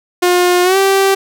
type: tone with pitch glide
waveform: sawtooth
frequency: 357 to 389.3 Hz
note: F4 to G4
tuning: +38 to -12 cents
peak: -5 dBFS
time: 0.22-1.15 s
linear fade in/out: 10 ms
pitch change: +150 cents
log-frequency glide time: 0.63-0.77 s
effects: none